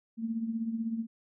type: tone with tremolo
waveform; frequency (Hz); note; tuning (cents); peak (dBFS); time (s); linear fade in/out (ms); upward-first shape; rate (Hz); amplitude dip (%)
sine; 226.6; A#3; -49; -27; 0.17-1.07; 50; triangle; 16; 70
effects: none